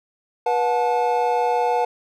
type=tone cluster; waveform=triangle; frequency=485.8 / 725 / 871 Hz; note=B4 / F#5 / A5; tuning=-29 / -35 / -18 cents; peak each=-20 dBFS; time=0.46-1.85 s; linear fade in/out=5 ms; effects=none